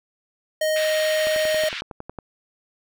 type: tone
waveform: square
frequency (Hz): 622.3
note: D#5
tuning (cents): 0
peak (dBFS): -20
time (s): 0.61-1.69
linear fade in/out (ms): 5
type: band-pass noise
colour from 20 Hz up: white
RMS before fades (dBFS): -32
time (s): 0.76-1.81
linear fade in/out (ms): 2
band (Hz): 1400 to 3700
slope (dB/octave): 24
type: click train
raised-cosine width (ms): 1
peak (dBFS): -20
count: 11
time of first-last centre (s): 1.27-2.187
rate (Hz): 10.9
effects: none